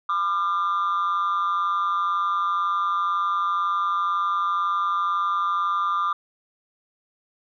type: tone with amplitude modulation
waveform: sine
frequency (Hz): 1196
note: D6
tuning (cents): +31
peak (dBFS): -15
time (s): 0.09-6.13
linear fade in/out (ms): 5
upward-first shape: sine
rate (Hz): 182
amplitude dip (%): 80
effects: tanh soft clip ceiling -17 dBFS